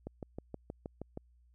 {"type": "click train", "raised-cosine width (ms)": 2, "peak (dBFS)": -27, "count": 8, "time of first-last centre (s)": [0.07, 1.174], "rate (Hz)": 6.34, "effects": ["added 60 Hz sine -62 dBFS peak until 1.54 s"]}